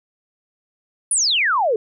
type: exponential sweep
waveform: sine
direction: down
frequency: 10300 to 409.5 Hz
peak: -15 dBFS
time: 1.11-1.76 s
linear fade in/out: 2 ms
effects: none